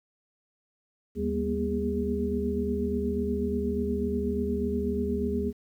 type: tone cluster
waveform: sine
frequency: 76.9 / 198.7 / 233.9 / 242.2 / 409.7 Hz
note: D#2 / G3 / A#3 / B3 / G#4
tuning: -20 / +24 / +6 / -34 / -24 cents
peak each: -33 / -32 / -36 / -32 / -30 dBFS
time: 1.15-5.53 s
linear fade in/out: 50 ms
effects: 10-bit